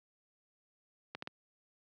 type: clicks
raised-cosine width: 0.3 ms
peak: -24 dBFS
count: 3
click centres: 1.15 / 1.224 / 1.274 s
effects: high-pass 150 Hz 12 dB/octave